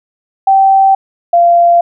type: tone pair in turn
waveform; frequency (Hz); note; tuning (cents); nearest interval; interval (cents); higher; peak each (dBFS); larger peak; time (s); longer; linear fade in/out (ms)
sine; 776 / 689.5; G5 / F5; -18 / -22; major second; 204; first; -4; neither; 0.47-0.95 / 1.33-1.81; neither; 5
effects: none